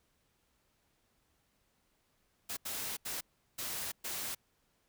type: noise bursts at uneven times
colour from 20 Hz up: white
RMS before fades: -39 dBFS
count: 5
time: 2.49-2.57 / 2.65-2.97 / 3.05-3.21 / 3.58-3.92 / 4.04-4.35 s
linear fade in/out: 10 ms
effects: pink hiss -75 dBFS RMS until 4.88 s